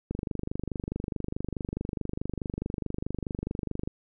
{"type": "click train", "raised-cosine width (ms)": 3, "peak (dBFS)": -18, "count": 94, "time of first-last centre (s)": [0.11, 3.875], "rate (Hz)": 24.7, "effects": []}